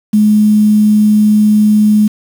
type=tone with quantisation; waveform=sine; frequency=211.6 Hz; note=G#3; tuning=33 cents sharp; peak=-5 dBFS; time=0.13-2.08 s; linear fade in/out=10 ms; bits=5; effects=none